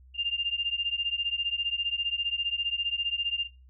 sine beating tone pair, 2794 / 2809 Hz, F7 / F7, 0 / +9 cents, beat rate 15 Hz, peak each -30 dBFS, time 0.14-3.48 s, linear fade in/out 50 ms, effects noise-tail reverb RT60 0.3 s tail -23 dB re dry + added 64 Hz sine -51 dBFS peak until 3.69 s

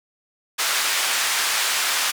pink band-pass noise, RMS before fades -22 dBFS, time 0.58-2.12 s, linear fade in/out 20 ms, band 1300 to 11000 Hz, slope 12 dB/octave, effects none

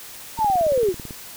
sine linear sweep, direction down, 926 to 335.4 Hz, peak -16 dBFS, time 0.37-0.94 s, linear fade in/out 50 ms
click train, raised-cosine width 3 ms, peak -22 dBFS, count 14, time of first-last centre 0.39-1.108 s, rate 18.1 Hz
effects white hiss -39 dBFS RMS until 1.36 s

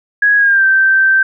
sine tone with pitch glide, 1661.2 to 1558.9 Hz, G#6 to G6, 0 to -10 cents, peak -7 dBFS, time 0.22-1.23 s, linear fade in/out 5 ms, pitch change -110 cents, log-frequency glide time 0.37-0.65 s, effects none

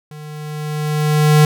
square tone with level ramp, 151.3 Hz, D#3, 48 cents flat, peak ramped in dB -33 to -7 dBFS, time 0.11-1.45 s, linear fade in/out 2 ms, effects none

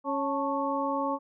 harmonic tone with a mistuned harmonic, 276 Hz, C#4, 7 cents flat, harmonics 1 / 2 / 3 / 4, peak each -32 / -32 / -32 / -32 dBFS, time 0.04-1.19 s, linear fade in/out 50 ms, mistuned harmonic 3, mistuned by +100 cents, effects none

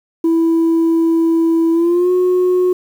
sine tone with pitch glide, 329.6 to 363.6 Hz, E4 to F#4, 0 to -30 cents, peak -8 dBFS, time 0.24-2.73 s, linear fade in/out 5 ms, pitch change +170 cents, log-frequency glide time 1.72-2.11 s, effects tanh soft clip ceiling -9 dBFS + 7-bit

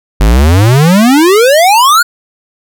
square exponential sweep, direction up, 47.33 to 1480 Hz, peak -4 dBFS, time 0.2-2.03 s, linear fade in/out 10 ms, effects none

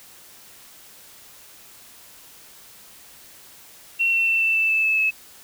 sine tone with pitch steps, 2722 / 2703 / 2685 / 2666 / 2648 / 2629 / 2611 / 2593 Hz, F7 / E7 / E7 / E7 / E7 / E7 / E7 / E7, -45 / +43 / +31 / +19 / +7 / -5 / -17 / -29 cents, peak -17 dBFS, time 3.99-5.11 s, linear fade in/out 20 ms, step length 140 ms, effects white hiss -47 dBFS RMS until 5.43 s

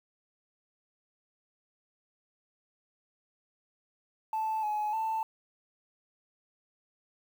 sine tone with pitch steps, 877 / 845 / 886 Hz, A5 / G#5 / A5, -6 / +30 / +12 cents, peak -27 dBFS, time 4.33-5.23 s, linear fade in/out 2 ms, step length 300 ms, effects tanh soft clip ceiling -26 dBFS + 9-bit

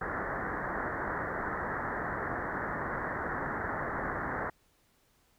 white low-pass noise, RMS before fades -35 dBFS, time 0.01-4.5 s, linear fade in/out 5 ms, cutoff 1900 Hz, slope 96 dB/octave, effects pink hiss -69 dBFS RMS until 5.38 s

